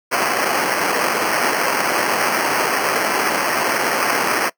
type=noise with sample-and-hold; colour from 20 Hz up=white; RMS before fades=-18 dBFS; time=0.11-4.5 s; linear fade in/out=20 ms; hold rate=3675 Hz; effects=noise-tail reverb RT60 0.1 s tail -21 dB re dry + high-pass 300 Hz 12 dB/octave